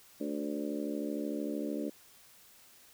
harmonic tone with a mistuned harmonic, 73.2 Hz, D2, 5 cents flat, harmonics 3 / 4 / 5 / 6 / 7 / 8, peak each -39 / -36 / -42 / -44 / -44 / -44 dBFS, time 0.2-1.9 s, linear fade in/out 10 ms, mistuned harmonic 7, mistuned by +22 cents, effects white hiss -59 dBFS RMS until 2.93 s

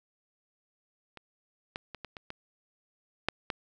clicks, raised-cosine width 0.3 ms, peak -29 / -19 / -25 / -24 / -26 / -23 / -10 / -15 dBFS, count 8, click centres 1.173 / 1.759 / 1.947 / 2.047 / 2.168 / 2.304 / 3.286 / 3.502 s, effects none

